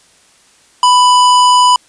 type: tone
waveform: square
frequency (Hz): 993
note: B5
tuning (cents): +9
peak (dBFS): -6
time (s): 0.83-1.76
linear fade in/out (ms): 2
effects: white hiss -48 dBFS RMS until 1.88 s + resampled to 22050 Hz